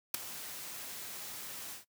white noise with ADSR envelope, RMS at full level -28 dBFS, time 0.14-1.85 s, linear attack 4 ms, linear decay 9 ms, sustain -16 dB, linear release 130 ms, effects noise-tail reverb RT60 0.1 s tail -19 dB re dry + high-pass 100 Hz 12 dB/octave

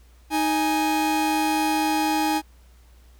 45% pulse tone pair together, 311.5 / 830.6 Hz, D#4 / G#5, +2 / 0 cents, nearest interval octave + perfect fourth, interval 1698 cents, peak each -23 dBFS, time 0.3-2.42 s, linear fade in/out 50 ms, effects added 60 Hz sine -49 dBFS peak until 3.19 s + pink hiss -60 dBFS RMS until 3.19 s

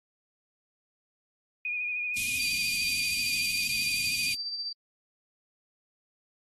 sine tone with vibrato, 2458 Hz, D#7, 22 cents flat, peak -29 dBFS, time 1.65-4.33 s, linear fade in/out 2 ms, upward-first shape sine, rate 13 Hz, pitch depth 32 cents each way
white band-stop noise, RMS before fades -33 dBFS, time 2.16-4.35 s, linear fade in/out 10 ms, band 290 to 2200 Hz, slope 96 dB/octave
sine tone with tremolo, 4668 Hz, D8, 11 cents flat, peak -30 dBFS, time 2.39-4.73 s, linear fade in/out 10 ms, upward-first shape sine, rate 15 Hz, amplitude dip 45%
effects AAC 32 kbps

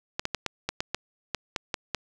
clicks, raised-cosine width 0.2 ms, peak -10 dBFS, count 11, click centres 0.195 / 0.254 / 0.347 / 0.463 / 0.69 / 0.805 / 0.946 / 1.347 / 1.562 / 1.742 / 1.947 s, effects none

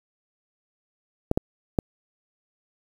clicks, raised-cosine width 2 ms, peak -7 dBFS, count 3, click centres 1.314 / 1.375 / 1.788 s, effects 7-bit

